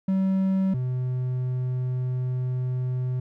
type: tone pair in turn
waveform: triangle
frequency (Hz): 191 / 126.85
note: G3 / B2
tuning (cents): -45 / +47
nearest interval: perfect fifth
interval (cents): 708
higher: first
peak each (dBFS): -18 / -22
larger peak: first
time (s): 0.08-0.74 / 0.74-3.2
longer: second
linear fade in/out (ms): 5
effects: none